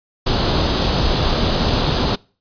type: noise with comb filter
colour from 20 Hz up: pink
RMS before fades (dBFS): -17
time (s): 0.26-2.16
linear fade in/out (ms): 10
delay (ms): 0.24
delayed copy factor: +0.55
effects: noise-tail reverb RT60 0.4 s tail -25 dB re dry + resampled to 11025 Hz